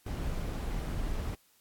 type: noise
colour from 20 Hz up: brown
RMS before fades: -34 dBFS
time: 0.06-1.35 s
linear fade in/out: 5 ms
effects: white hiss -66 dBFS RMS until 1.6 s + AAC 64 kbps